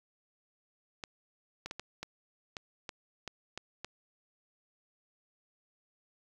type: clicks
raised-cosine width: 0.2 ms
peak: -22 dBFS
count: 10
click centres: 1.038 / 1.66 / 1.711 / 1.796 / 2.03 / 2.568 / 2.892 / 3.277 / 3.576 / 3.846 s
effects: 9-bit